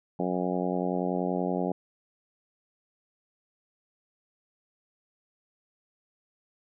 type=harmonic tone; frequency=90.5 Hz; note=F#2; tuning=38 cents flat; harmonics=2 / 3 / 4 / 5 / 6 / 7 / 8 / 9; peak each=-31 / -33 / -34 / -35 / -36 / -36 / -37 / -38 dBFS; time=0.19-1.72 s; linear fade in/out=5 ms; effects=none